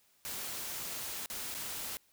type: noise with dropouts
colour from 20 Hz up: white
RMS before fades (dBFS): -40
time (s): 0.25-1.97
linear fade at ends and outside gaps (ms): 0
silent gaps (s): 1.26-1.3 / 1.542-1.548
effects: white hiss -69 dBFS RMS until 2.12 s